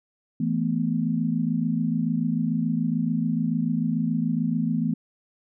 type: chord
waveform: sine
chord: E suspended fourth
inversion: none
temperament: equal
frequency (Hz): 164.81 / 220 / 246.9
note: E3 / A3 / B3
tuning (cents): 0 / 0 / 0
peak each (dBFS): -26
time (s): 0.4-4.94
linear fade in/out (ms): 5
effects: none